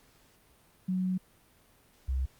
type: tone pair in turn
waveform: sine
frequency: 185 / 65.41 Hz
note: F#3 / C2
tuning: 0 / 0 cents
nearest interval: octave + tritone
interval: 1800 cents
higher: first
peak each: -27 dBFS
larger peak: neither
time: 0.88-1.18 / 2.08-2.26 s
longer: first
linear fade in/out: 10 ms
effects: pink hiss -63 dBFS RMS until 2.39 s + Opus 48 kbps